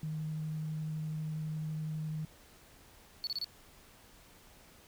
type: tone with vibrato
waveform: sine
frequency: 155.56 Hz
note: D#3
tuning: in tune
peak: -34 dBFS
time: 0.03-2.25 s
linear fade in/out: 2 ms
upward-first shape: sine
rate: 12 Hz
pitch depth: 9 cents each way
type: tone bursts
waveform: triangle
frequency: 4435 Hz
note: C#8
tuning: in tune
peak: -31 dBFS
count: 4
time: 3.24-3.444 s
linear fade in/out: 0 ms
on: 30 ms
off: 28 ms
effects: tanh soft clip ceiling -28 dBFS + pink hiss -59 dBFS RMS until 4.87 s